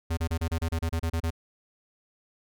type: tone bursts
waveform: square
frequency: 82.41 Hz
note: E2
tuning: in tune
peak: -26 dBFS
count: 12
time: 0.1-1.306 s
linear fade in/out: 10 ms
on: 73 ms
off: 30 ms
effects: none